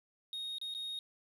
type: tone with dropouts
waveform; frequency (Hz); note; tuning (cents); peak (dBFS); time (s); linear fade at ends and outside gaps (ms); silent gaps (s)
sine; 3729; A#7; 0; -35; 0.33-0.99; 1; 0.584-0.614 / 0.74-0.748
effects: tanh soft clip ceiling -37 dBFS + 11-bit